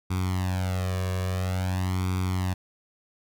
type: tone with flanger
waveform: sawtooth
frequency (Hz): 92.5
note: F#2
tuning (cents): 0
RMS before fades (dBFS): -27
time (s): 0.1-2.54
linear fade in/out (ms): 10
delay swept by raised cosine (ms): 0.85 to 1.78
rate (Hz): 0.49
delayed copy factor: +0.9
effects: none